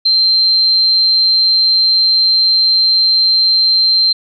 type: tone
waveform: sine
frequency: 4138 Hz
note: C8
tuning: 20 cents flat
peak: -8 dBFS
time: 0.05-4.13 s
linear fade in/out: 10 ms
effects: none